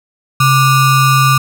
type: ring-modulated tone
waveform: square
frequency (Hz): 659.3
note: E5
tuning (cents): 0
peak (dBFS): -5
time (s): 0.4-1.38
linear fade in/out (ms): 5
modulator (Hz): 525
effects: none